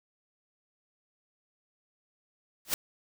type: noise with exponential growth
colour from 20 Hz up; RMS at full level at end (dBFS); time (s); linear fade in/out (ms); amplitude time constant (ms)
white; -23; 2.65-2.74; 1; 19
effects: none